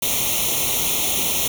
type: noise with comb filter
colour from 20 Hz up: white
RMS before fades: -21 dBFS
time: 0.02-1.48 s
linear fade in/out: 5 ms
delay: 0.31 ms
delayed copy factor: +0.9
effects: none